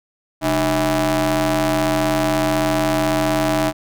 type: ring-modulated tone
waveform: sawtooth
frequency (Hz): 170.4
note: F3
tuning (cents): -42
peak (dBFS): -9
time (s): 0.41-3.73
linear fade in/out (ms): 50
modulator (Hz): 474
effects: none